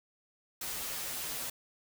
white noise with comb filter, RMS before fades -38 dBFS, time 0.61-1.5 s, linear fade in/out 5 ms, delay 10 ms, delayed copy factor -0.7, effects none

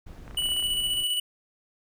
brown noise, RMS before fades -43 dBFS, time 0.06-1.04 s, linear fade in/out 10 ms
clicks, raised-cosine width 0.5 ms, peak -30 dBFS, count 11, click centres 0.279 / 0.31 / 0.347 / 0.388 / 0.422 / 0.458 / 0.489 / 0.519 / 0.565 / 0.596 / 0.626 s
square tone with tremolo, 2954 Hz, F#7, 3 cents flat, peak -24 dBFS, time 0.37-1.2 s, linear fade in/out 5 ms, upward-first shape square, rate 15 Hz, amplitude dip 30%
effects none

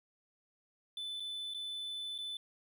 triangle tone with dropouts, 3507 Hz, A7, 6 cents flat, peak -37 dBFS, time 0.97-2.37 s, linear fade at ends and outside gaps 2 ms, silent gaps 1.199-1.203 / 1.538-1.545 / 2.18-2.186 s, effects none

